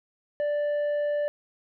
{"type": "tone with tanh clipping", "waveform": "sine", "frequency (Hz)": 587.3, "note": "D5", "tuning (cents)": 0, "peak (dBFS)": -25, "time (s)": [0.4, 1.28], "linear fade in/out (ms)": 0, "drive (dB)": 5, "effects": []}